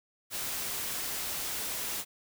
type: noise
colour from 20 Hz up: white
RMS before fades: -35 dBFS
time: 0.3-2.05 s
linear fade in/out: 50 ms
effects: none